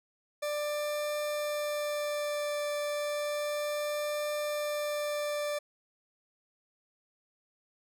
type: tone with vibrato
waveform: 40% pulse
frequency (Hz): 591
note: D5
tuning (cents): +11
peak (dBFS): -30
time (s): 0.42-5.59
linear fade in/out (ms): 10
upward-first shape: triangle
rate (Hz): 0.32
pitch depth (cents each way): 11
effects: none

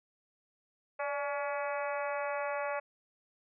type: harmonic tone with a mistuned harmonic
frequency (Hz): 282.8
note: C#4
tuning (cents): +35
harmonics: 2 / 3 / 4 / 5 / 6 / 7 / 8 / 9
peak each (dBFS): -35 / -39 / -41 / -43 / -45 / -46 / -47 / -48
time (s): 0.99-2.8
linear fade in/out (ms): 10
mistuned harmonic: 2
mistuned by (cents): +45
effects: none

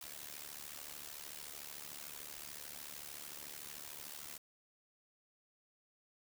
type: noise with amplitude modulation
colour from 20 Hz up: white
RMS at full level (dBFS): -45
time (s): 0.01-4.38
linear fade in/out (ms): 5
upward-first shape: sine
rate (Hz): 73.5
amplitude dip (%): 85
effects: none

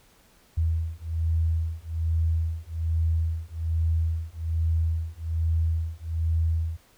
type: beating tone pair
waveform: sine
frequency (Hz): 80.9 / 82.1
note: E2 / E2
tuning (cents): -32 / -6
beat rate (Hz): 1.2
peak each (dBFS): -26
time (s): 0.57-6.77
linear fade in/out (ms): 10
effects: pink hiss -59 dBFS RMS until 6.97 s

